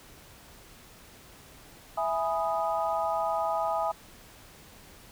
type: chord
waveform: sine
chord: E major seventh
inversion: none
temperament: equal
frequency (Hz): 659.3 / 830.6 / 987.8 / 1244.5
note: E5 / G#5 / B5 / D#6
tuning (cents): 0 / 0 / 0 / 0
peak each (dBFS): -30 / -30 / -35 / -33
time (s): 1.97-3.92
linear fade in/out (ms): 10
effects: pink hiss -52 dBFS RMS until 5.11 s